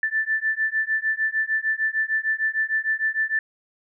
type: beating tone pair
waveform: sine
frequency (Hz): 1760 / 1766.6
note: A6 / A6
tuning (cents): 0 / +6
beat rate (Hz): 6.6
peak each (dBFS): -24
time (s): 0.03-3.39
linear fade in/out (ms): 2
effects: none